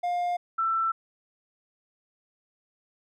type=tone pair in turn; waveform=triangle / sine; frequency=707 / 1334.6 Hz; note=F5 / E6; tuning=+21 / +21 cents; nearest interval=major seventh; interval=1100 cents; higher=second; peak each=-23 / -23 dBFS; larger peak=neither; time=0.03-0.37 / 0.58-0.92 s; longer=neither; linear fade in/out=10 ms; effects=none